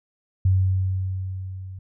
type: tone with level ramp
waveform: sine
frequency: 94.1 Hz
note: F#2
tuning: 30 cents sharp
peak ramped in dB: -14 to -34 dBFS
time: 0.45-1.79 s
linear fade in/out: 5 ms
effects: none

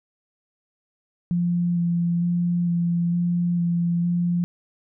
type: tone with vibrato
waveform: sine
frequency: 172.9 Hz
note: F3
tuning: 17 cents flat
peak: -19 dBFS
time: 1.31-4.44 s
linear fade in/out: 0 ms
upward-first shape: square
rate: 1.1 Hz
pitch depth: 12 cents each way
effects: none

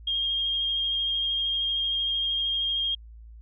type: tone with vibrato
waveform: sine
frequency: 3229 Hz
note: G#7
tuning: 49 cents flat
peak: -24 dBFS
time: 0.07-2.95 s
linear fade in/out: 5 ms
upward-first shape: sine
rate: 13 Hz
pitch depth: 14 cents each way
effects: added 56 Hz sine -43 dBFS peak until 3.41 s

